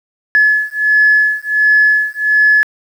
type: beating tone pair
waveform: sine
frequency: 1710 / 1711.4 Hz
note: A6 / A6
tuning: -50 / -48 cents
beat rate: 1.4 Hz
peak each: -11 dBFS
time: 0.35-2.63 s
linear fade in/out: 0 ms
effects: tanh soft clip ceiling -1 dBFS + 7-bit